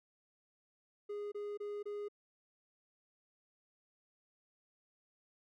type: tone bursts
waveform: triangle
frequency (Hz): 412.5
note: G#4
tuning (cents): -12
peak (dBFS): -37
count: 4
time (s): 1.09-2.085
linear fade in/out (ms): 10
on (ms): 230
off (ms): 25
effects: none